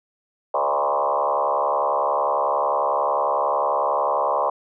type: tone with frequency modulation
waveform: sine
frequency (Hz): 811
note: G#5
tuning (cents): -41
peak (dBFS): -18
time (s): 0.54-4.5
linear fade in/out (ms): 5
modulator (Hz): 71.1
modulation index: 4.3
effects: none